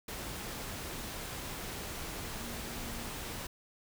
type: tone in noise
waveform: sine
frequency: 235.5 Hz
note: A#3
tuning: 18 cents sharp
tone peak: -47 dBFS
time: 2.4-3.07 s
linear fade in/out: 5 ms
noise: pink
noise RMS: -41 dBFS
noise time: 0.08-3.47 s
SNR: -9 dB
effects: none